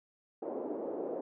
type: band-pass noise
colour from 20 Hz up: white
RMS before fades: -38 dBFS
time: 0.42-1.21 s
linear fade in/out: 5 ms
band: 300 to 540 Hz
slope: 24 dB/octave
effects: none